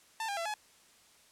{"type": "tone with pitch steps", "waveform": "sawtooth", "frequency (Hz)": [892, 804, 672, 847], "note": ["A5", "G5", "E5", "G#5"], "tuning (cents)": [23, 44, 33, 34], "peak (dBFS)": -30, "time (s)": [0.2, 0.54], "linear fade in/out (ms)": 2, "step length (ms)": 85, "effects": ["white hiss -62 dBFS RMS until 1.31 s", "low-pass 10000 Hz 12 dB/octave"]}